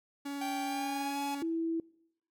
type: tone with vibrato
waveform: 45% pulse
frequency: 281.7 Hz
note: C#4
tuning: 28 cents sharp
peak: -36 dBFS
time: 0.25-1.43 s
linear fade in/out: 10 ms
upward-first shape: triangle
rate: 20 Hz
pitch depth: 13 cents each way
type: tone with pitch glide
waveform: 45% pulse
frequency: 784 to 845.1 Hz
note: G5 to G#5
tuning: 0 to +30 cents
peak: -35 dBFS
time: 0.41-1.35 s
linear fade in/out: 5 ms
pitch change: +130 cents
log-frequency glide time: 0.62-1.19 s
type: tone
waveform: sine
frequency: 328.9 Hz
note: E4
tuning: 4 cents flat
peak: -30 dBFS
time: 1.42-1.8 s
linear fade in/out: 2 ms
effects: noise-tail reverb RT60 0.8 s tail -25 dB re dry